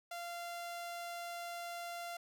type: tone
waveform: sawtooth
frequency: 691 Hz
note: F5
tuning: 19 cents flat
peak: -38 dBFS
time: 0.11-2.17 s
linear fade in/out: 5 ms
effects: none